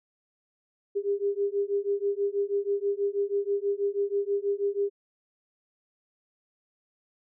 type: beating tone pair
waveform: sine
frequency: 399.3 / 405.5 Hz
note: G4 / G#4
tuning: +32 / -41 cents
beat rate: 6.2 Hz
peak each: -28 dBFS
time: 0.95-4.9 s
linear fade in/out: 20 ms
effects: none